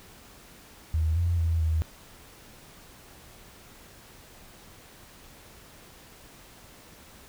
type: tone with pitch steps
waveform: sine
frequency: 79.6 / 86.1 / 82.6 / 80 Hz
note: D#2 / F2 / E2 / D#2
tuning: +40 / -24 / +4 / +49 cents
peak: -22 dBFS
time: 0.94-1.82 s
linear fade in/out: 0 ms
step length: 220 ms
effects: pink hiss -51 dBFS RMS until 7.28 s